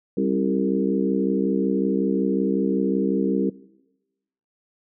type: harmonic tone with a mistuned harmonic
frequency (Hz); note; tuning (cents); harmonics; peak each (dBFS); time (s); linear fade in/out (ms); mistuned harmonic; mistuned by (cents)
65.41; C2; 0; 3 / 4 / 5 / 6 / 7; -24 / -25 / -26 / -27 / -27; 0.17-3.5; 5; 4; +47
effects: noise-tail reverb RT60 1.0 s tail -21 dB re dry